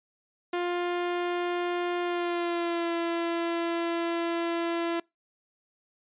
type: tone with pitch glide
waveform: sawtooth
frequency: 351.8 to 337.9 Hz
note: F4 to E4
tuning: +13 to +43 cents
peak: -23 dBFS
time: 0.53-5 s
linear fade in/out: 5 ms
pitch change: -70 cents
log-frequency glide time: 2.02-2.92 s
effects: noise-tail reverb RT60 0.2 s tail -25 dB re dry + resampled to 8000 Hz